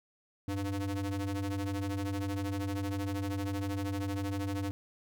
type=ring-modulated tone; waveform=square; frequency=100.7 Hz; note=G2; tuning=47 cents sharp; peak=-30 dBFS; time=0.48-4.71 s; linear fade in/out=0 ms; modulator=195 Hz; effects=none